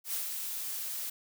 blue noise with ADSR envelope, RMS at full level -33 dBFS, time 0.04-1.1 s, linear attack 100 ms, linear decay 110 ms, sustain -4 dB, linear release 6 ms, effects none

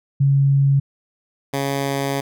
sine / 10% pulse tone pair in turn, 138.59 / 138.59 Hz, C#3 / C#3, 0 / 0 cents, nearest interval unison, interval 0 cents, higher neither, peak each -12 dBFS, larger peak neither, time 0.2-0.8 / 1.53-2.21 s, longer second, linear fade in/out 10 ms, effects none

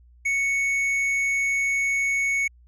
sine tone with tanh clipping, 2217 Hz, C#7, in tune, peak -22 dBFS, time 0.25-2.48 s, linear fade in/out 10 ms, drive 7 dB, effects added 60 Hz sine -50 dBFS peak until 2.67 s

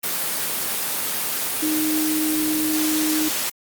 sine tone in noise, 310.2 Hz, D#4, 5 cents flat, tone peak -20 dBFS, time 1.62-3.29 s, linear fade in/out 10 ms, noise white, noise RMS -24 dBFS, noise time 0.03-3.5 s, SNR +1 dB, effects high-pass 150 Hz 12 dB/octave + Opus 24 kbps

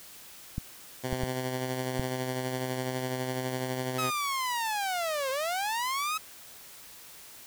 clicks, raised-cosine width 5 ms, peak -19 dBFS, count 4, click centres 0.581 / 1.129 / 1.235 / 1.996 s
10% pulse tone with tremolo, 128.4 Hz, C3, 32 cents flat, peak -21 dBFS, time 1.03-4.11 s, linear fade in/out 20 ms, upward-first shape sine, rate 12 Hz, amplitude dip 35%
sawtooth linear two-way sweep, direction down then up, 1292 to 516 to 1292 Hz, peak -25 dBFS, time 3.98-6.18 s, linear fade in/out 10 ms, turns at 5.3 s
effects white hiss -49 dBFS RMS until 7.46 s

